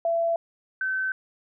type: tone pair in turn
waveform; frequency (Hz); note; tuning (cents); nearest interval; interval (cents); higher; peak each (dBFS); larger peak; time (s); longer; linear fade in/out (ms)
sine; 671 / 1532.7; E5 / G6; +31 / -39; octave + major second; 1430; second; -21 / -24; first; 0.05-0.36 / 0.81-1.12; neither; 2
effects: none